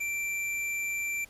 sine tone with hard clipping, 2349 Hz, D7, in tune, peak -31 dBFS, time 0-1.25 s, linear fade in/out 10 ms, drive 15 dB, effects pink hiss -57 dBFS RMS until 1.29 s + resampled to 32000 Hz

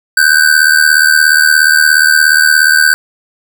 square ring-modulated tone, 1537 Hz, G6, 35 cents flat, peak -3 dBFS, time 0.17-2.94 s, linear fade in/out 0 ms, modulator 38.5 Hz, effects none

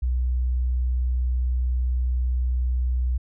sine tone, 62.2 Hz, B1, 13 cents sharp, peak -20 dBFS, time 0.02-3.18 s, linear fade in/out 10 ms, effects none

